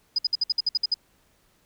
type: tone bursts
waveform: sine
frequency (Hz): 4978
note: D#8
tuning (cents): 0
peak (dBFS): -19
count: 10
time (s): 0.16-0.942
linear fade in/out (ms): 5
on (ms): 26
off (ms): 58
effects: pink hiss -64 dBFS RMS until 1.65 s